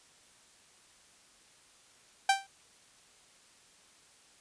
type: tone with exponential decay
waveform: sawtooth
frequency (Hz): 783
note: G5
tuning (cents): -2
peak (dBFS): -16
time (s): 2.29-2.47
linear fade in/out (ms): 5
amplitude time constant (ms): 39
effects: white hiss -61 dBFS RMS until 4.4 s + resampled to 22050 Hz